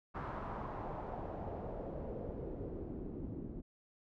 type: noise with low-pass filter sweep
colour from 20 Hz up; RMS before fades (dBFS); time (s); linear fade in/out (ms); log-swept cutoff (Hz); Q
pink; -43; 0.14-3.62; 20; 1200 to 280; 2.3
effects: none